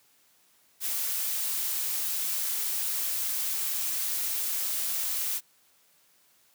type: noise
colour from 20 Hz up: blue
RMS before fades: -30 dBFS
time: 0.8-5.41 s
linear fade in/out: 50 ms
effects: white hiss -64 dBFS RMS until 6.54 s + high-pass 100 Hz 12 dB/octave